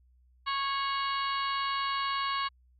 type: harmonic tone with a mistuned harmonic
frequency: 551 Hz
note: C#5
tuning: 11 cents flat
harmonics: 2 / 3 / 4 / 5 / 6 / 7 / 8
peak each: -30 / -39 / -40 / -39 / -45 / -41 / -42 dBFS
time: 0.46-2.49 s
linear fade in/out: 20 ms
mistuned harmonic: 5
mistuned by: +67 cents
effects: added 62 Hz sine -60 dBFS peak until 2.79 s